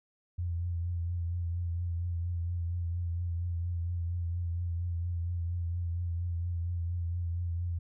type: tone with vibrato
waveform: sine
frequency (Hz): 86.2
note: F2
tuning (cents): -22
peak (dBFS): -30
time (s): 0.38-7.79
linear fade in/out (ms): 10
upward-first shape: triangle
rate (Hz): 4.3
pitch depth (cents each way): 45
effects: none